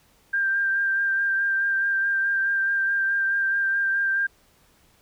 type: tone with vibrato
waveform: sine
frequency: 1586 Hz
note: G6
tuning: 20 cents sharp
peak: -20 dBFS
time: 0.33-4.27 s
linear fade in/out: 10 ms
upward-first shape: sine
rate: 4.7 Hz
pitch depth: 19 cents each way
effects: pink hiss -60 dBFS RMS until 5.01 s